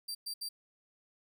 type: tone bursts at uneven times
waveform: sawtooth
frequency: 4699 Hz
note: D8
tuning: in tune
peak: -34 dBFS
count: 3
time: 0.08-0.15 / 0.26-0.34 / 0.41-0.49 s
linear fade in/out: 10 ms
effects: none